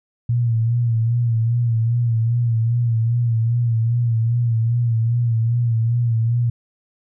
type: tone with vibrato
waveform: sine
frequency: 116.54 Hz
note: A#2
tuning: in tune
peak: -15 dBFS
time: 0.29-6.5 s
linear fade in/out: 5 ms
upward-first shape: sine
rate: 2.5 Hz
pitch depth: 60 cents each way
effects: none